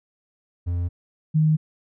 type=tone pair in turn; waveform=triangle / sine; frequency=87.31 / 155.57 Hz; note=F2 / D#3; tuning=0 / 0 cents; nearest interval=minor seventh; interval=1000 cents; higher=second; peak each=-20 / -15 dBFS; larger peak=second; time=0.66-0.89 / 1.34-1.57 s; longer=neither; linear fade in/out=20 ms; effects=none